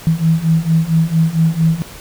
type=beating tone pair; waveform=sine; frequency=160 / 164.4 Hz; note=D#3 / E3; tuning=+49 / -4 cents; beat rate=4.4 Hz; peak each=-15 / -13 dBFS; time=0.07-1.82 s; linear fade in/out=0 ms; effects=pink hiss -35 dBFS RMS until 2 s